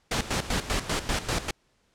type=noise with tremolo; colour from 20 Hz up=pink; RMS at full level=-26 dBFS; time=0.11-1.51 s; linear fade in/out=5 ms; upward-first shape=square; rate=5.1 Hz; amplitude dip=75%; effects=pink hiss -68 dBFS RMS until 1.94 s + low-pass 8000 Hz 12 dB/octave